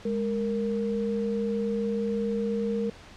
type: tone pair together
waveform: sine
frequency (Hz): 206.7 / 464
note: G#3 / A#4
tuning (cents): -8 / -8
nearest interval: octave + major second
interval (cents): 1400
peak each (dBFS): -28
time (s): 0.05-2.9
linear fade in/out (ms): 5
effects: pink hiss -48 dBFS RMS until 3.16 s + low-pass 5000 Hz 12 dB/octave